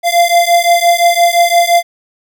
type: beating tone pair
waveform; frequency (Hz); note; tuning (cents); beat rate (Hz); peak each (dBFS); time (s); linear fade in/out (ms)
square; 688 / 693.8; F5 / F5; -26 / -12; 5.8; -11; 0.03-1.83; 50
effects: none